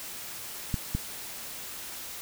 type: clicks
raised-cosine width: 5 ms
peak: -15 dBFS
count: 2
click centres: 0.742 / 0.95 s
effects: white hiss -40 dBFS RMS until 2.21 s

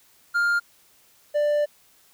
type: tone pair in turn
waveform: triangle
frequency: 1404 / 590.3 Hz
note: F6 / D5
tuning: +9 / +9 cents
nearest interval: octave + minor third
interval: 1500 cents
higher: first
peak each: -17 dBFS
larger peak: neither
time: 0.34-0.6 / 1.34-1.66 s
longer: second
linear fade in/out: 20 ms
effects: white hiss -58 dBFS RMS until 2.13 s

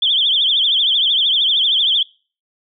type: tone with vibrato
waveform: sine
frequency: 3322 Hz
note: G#7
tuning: in tune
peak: -12 dBFS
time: 0.02-2.03 s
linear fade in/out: 5 ms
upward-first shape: triangle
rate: 13 Hz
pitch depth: 170 cents each way
effects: noise-tail reverb RT60 0.4 s tail -25 dB re dry

